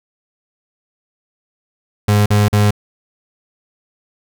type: tone bursts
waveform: 35% pulse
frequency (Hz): 103.83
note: G#2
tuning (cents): 0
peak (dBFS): -8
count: 3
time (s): 2.08-2.708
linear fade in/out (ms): 5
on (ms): 180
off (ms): 44
effects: none